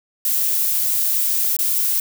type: noise with dropouts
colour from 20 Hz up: violet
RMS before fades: -19 dBFS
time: 0.25-2 s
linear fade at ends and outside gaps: 2 ms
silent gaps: 1.567-1.588 s
effects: none

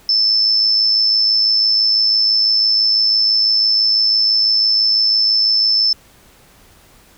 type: tone with amplitude modulation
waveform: sine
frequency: 5280 Hz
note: E8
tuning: 2 cents sharp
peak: -9 dBFS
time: 0.09-5.93 s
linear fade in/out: 2 ms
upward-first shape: sine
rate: 106 Hz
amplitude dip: 45%
effects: pink hiss -48 dBFS RMS until 7.17 s

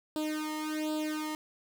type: tone with flanger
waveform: sawtooth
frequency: 307.7 Hz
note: D#4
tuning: 19 cents flat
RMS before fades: -34 dBFS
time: 0.16-1.35 s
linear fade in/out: 0 ms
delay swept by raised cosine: 0.24 to 0.99 ms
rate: 1.3 Hz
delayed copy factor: +0.95
effects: none

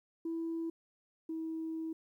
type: tone pair in turn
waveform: sine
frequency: 329.6 / 322.4 Hz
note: E4 / E4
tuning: 0 / -38 cents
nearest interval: unison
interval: 38 cents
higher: first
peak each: -33 / -35 dBFS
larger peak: first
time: 0.25-0.7 / 1.29-1.93 s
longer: second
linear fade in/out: 5 ms
effects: tanh soft clip ceiling -31 dBFS + 12-bit

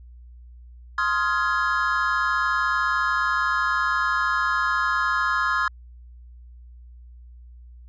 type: chord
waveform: triangle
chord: F minor seventh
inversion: second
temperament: just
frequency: 1047.7 / 1257.2 / 1396.9 / 1676.3 Hz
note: C6 / Eb6 / F6 / Ab6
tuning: +2 / +18 / 0 / +16 cents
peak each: -24 dBFS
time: 0.98-5.68 s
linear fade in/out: 2 ms
effects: added 60 Hz sine -42 dBFS peak until 7.88 s + resampled to 16000 Hz

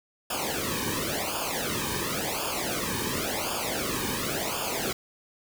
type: noise with flanger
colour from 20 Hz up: pink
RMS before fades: -30 dBFS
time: 0.3-4.93 s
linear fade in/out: 5 ms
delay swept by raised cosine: 0.5 to 1.5 ms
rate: 0.93 Hz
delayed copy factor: -0.9
effects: none

